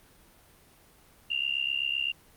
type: tone with amplitude modulation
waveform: sine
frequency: 2794 Hz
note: F7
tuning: in tune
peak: -23 dBFS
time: 1.3-2.12 s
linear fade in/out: 10 ms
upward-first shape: sine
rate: 67.8 Hz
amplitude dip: 90%
effects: pink hiss -58 dBFS RMS until 2.36 s + Opus 32 kbps